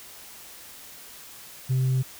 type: tone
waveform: sine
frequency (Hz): 130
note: C3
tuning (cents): -11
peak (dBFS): -18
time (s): 1.69-2.03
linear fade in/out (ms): 20
effects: tanh soft clip ceiling -19 dBFS + white hiss -45 dBFS RMS until 2.19 s